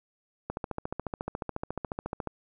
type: click train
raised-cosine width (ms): 1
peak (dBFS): -18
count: 26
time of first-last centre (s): 0.5-2.273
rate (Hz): 14.1
effects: none